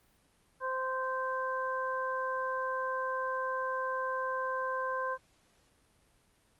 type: harmonic tone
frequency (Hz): 520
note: C5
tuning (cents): -11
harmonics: 1 / 2 / 3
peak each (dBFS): -36 / -34 / -38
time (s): 0.6-5.18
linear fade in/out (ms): 50
effects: pink hiss -68 dBFS RMS until 6.59 s + Opus 32 kbps